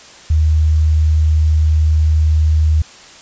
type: tone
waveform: sine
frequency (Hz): 77.78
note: D#2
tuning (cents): 0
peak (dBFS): -9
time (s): 0.3-2.82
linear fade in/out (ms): 5
effects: white hiss -39 dBFS RMS until 3.21 s + resampled to 16000 Hz